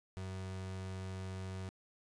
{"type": "tone", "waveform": "35% pulse", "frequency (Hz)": 94.2, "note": "F#2", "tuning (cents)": 32, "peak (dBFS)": -39, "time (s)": [0.17, 1.69], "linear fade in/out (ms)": 0, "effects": ["resampled to 22050 Hz"]}